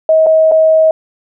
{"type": "tone with dropouts", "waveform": "sine", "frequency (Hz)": 636, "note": "D#5", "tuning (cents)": 38, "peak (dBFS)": -5, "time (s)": [0.09, 0.91], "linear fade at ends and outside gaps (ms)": 2, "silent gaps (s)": [[0.263, 0.267], [0.514, 0.519]], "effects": []}